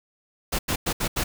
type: noise bursts at uneven times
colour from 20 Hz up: pink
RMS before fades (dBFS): -25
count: 5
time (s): 0.52-0.59 / 0.68-0.76 / 0.86-0.93 / 1-1.08 / 1.16-1.24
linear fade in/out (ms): 10
effects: none